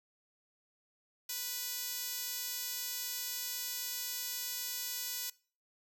5% pulse tone with band-pass filter, 493.9 Hz, B4, in tune, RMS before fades -39 dBFS, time 1.29-5.3 s, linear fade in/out 5 ms, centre 11000 Hz, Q 2, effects noise-tail reverb RT60 0.4 s tail -22 dB re dry

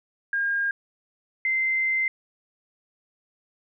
sine tone pair in turn, 1616 / 2077 Hz, G#6 / C7, -48 / -13 cents, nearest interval major third, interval 435 cents, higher second, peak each -22 / -21 dBFS, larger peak second, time 0.33-0.71 / 1.45-2.08 s, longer second, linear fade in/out 2 ms, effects none

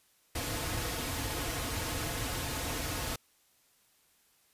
pink noise with comb filter, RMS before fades -35 dBFS, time 0.35-3.16 s, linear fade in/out 5 ms, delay 5.1 ms, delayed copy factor -0.6, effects white hiss -68 dBFS RMS until 4.53 s + resampled to 32000 Hz

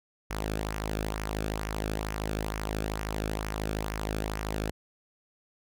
sawtooth tone with flanger, 52.9 Hz, G#1, 33 cents sharp, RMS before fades -33 dBFS, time 0.3-4.71 s, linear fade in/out 10 ms, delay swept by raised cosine 0.24 to 1.03 ms, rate 2.2 Hz, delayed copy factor -0.55, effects none

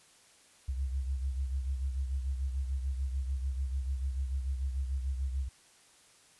sine beating tone pair, 66 / 72.8 Hz, C2 / D2, +16 / -15 cents, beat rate 6.8 Hz, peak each -31 / -40 dBFS, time 0.68-5.49 s, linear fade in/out 10 ms, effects white hiss -61 dBFS RMS until 6.39 s + resampled to 24000 Hz

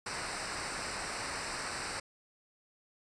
pink noise with comb filter, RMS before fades -38 dBFS, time 0.06-2 s, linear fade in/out 5 ms, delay 0.3 ms, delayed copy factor -0.75, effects resampled to 22050 Hz

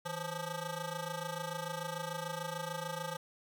15% pulse ring-modulated tone, 349.2 Hz, F4, in tune, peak -28 dBFS, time 0.05-3.17 s, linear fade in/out 10 ms, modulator 188 Hz, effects none

